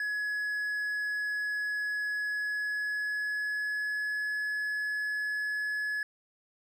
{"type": "tone with pitch glide", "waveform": "triangle", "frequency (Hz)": [1688, 1699.7], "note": ["G#6", "G#6"], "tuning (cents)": [28, 40], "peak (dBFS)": -28, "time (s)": [0, 6.03], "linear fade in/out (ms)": 2, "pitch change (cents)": 12, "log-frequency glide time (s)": [2.21, 4.42], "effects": []}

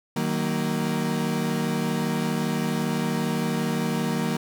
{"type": "chord", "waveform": "35% pulse", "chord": "D# minor", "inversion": "none", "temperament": "equal with one note detuned", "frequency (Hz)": [155.56, 188.01, 233.1], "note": ["D#3", "F#3", "A#3"], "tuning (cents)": [0, 28, 0], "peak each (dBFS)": [-27, -27, -25], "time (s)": [0.16, 4.37], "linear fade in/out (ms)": 5, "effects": []}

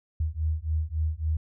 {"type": "beating tone pair", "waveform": "sine", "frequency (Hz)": [76.9, 80.5], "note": ["D#2", "E2"], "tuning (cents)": [-20, -41], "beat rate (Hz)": 3.6, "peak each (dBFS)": -28, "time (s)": [0.2, 1.37], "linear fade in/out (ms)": 5, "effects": []}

